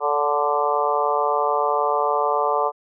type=harmonic tone with a mistuned harmonic; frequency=146.83 Hz; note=D3; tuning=in tune; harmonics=3 / 4 / 5 / 6 / 7 / 8; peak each=-25 / -25 / -25 / -25 / -25 / -25 dBFS; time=0-2.72 s; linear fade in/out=50 ms; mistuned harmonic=4; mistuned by=-28 cents; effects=none